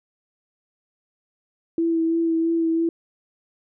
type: tone with vibrato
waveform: sine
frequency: 329.6 Hz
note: E4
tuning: in tune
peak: -18 dBFS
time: 1.78-2.89 s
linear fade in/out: 2 ms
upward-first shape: sine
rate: 3 Hz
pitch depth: 19 cents each way
effects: none